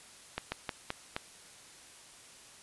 slowing click train, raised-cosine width 0.3 ms, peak -17 dBFS, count 5, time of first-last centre 0.38-1.165 s, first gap 140 ms, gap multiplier 1.23, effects white hiss -54 dBFS RMS until 2.62 s + resampled to 24000 Hz

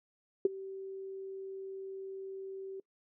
sine tone with ADSR envelope, 385.7 Hz, G4, 28 cents flat, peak -19 dBFS, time 0.45-2.8 s, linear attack 3 ms, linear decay 19 ms, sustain -21 dB, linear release 3 ms, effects noise-tail reverb RT60 0.1 s tail -23 dB re dry

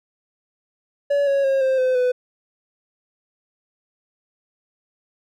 triangle tone with pitch steps, 569 / 554.4 / 540.2 / 526.3 / 512.8 / 499.7 Hz, C#5 / C#5 / C#5 / C5 / C5 / B4, +45 / 0 / -45 / +10 / -35 / +20 cents, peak -14 dBFS, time 1.1-2.12 s, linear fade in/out 10 ms, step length 170 ms, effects none

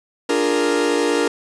40% pulse chord, Bb dominant seventh, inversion first, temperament equal, 293.7 / 349.2 / 415.3 / 466.2 Hz, D4 / F4 / Ab4 / Bb4, 0 / 0 / 0 / 0 cents, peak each -21 / -23 / -23 / -19 dBFS, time 0.29-1.28 s, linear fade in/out 5 ms, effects resampled to 22050 Hz + 7-bit

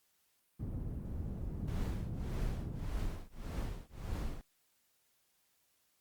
white low-pass noise, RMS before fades -40 dBFS, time 0.59-2.87 s, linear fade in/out 10 ms, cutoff 130 Hz, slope 12 dB/octave
brown noise with tremolo, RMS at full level -36 dBFS, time 1.68-4.41 s, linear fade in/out 0 ms, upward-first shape triangle, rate 1.7 Hz, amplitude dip 100%
effects white hiss -75 dBFS RMS until 6 s + Opus 48 kbps

